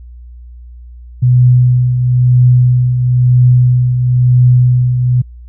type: tone with tremolo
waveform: sine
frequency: 124.6 Hz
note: B2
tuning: 16 cents sharp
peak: -3 dBFS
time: 1.22-5.22 s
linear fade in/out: 10 ms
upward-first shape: triangle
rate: 1 Hz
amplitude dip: 55%
effects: added 60 Hz sine -30 dBFS peak until 5.48 s

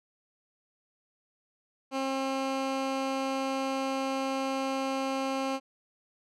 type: tone with low-pass filter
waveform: 15% pulse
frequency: 267.9 Hz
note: C4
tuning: 41 cents sharp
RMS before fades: -31 dBFS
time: 1.91-5.6 s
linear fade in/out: 50 ms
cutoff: 7600 Hz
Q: 0.52
effects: none

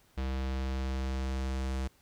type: tone with low-pass filter sweep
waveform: square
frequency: 65.8 Hz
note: C2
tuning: 10 cents sharp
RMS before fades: -33 dBFS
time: 0.17-1.88 s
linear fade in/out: 10 ms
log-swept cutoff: 4200 to 8200 Hz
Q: 1
effects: pink hiss -65 dBFS RMS until 2.01 s

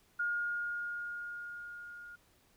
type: tone with level ramp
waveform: sine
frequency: 1424 Hz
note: F6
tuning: 33 cents sharp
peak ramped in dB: -30 to -47 dBFS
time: 0.19-2.16 s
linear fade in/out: 10 ms
effects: pink hiss -68 dBFS RMS until 2.56 s

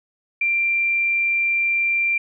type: tone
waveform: sine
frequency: 2367 Hz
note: D7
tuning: 13 cents sharp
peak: -17 dBFS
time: 0.41-2.18 s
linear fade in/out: 5 ms
effects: none

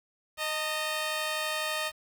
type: tone pair together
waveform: 10% pulse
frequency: 620 / 904 Hz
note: D#5 / A5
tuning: -6 / +47 cents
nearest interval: perfect fifth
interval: 653 cents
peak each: -22 / -28 dBFS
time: 0.37-1.92 s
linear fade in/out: 50 ms
effects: 9-bit

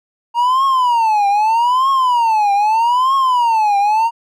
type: tone with vibrato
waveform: triangle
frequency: 932.3 Hz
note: A#5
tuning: in tune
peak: -9 dBFS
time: 0.34-4.11 s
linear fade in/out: 50 ms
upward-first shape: triangle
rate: 0.8 Hz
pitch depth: 280 cents each way
effects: none

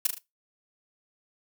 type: noise with echo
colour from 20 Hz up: blue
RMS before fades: -22 dBFS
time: 0.05-0.07 s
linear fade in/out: 5 ms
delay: 38 ms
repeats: 3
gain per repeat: -6 dB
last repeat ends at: 0.184 s
effects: noise-tail reverb RT60 0.2 s tail -18 dB re dry

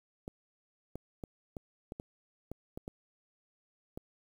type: clicks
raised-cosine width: 2 ms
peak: -27 dBFS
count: 10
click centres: 0.279 / 0.956 / 1.238 / 1.568 / 1.921 / 1.999 / 2.516 / 2.775 / 2.879 / 3.975 s
effects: 9-bit

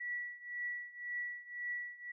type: tone with tremolo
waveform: sine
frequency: 1945 Hz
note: B6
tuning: 27 cents flat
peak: -35 dBFS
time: 0-2.12 s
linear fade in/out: 10 ms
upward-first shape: triangle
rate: 1.9 Hz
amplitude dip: 90%
effects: none

